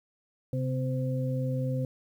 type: tone cluster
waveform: sine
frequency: 132.2 / 255.9 / 517 Hz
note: C3 / C4 / C5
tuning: +18 / -38 / -21 cents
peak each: -28 / -35 / -35 dBFS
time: 0.53-1.85 s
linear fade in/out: 2 ms
effects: 10-bit